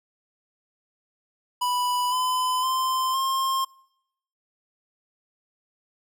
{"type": "tone with pitch steps", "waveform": "square", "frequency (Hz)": [987.8, 1012.6, 1038.1, 1064.2], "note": ["B5", "B5", "C6", "C6"], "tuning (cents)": [0, 43, -14, 29], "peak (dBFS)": -23, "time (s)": [1.61, 3.65], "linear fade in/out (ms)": 10, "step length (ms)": 510, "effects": ["noise-tail reverb RT60 0.8 s tail -25 dB re dry"]}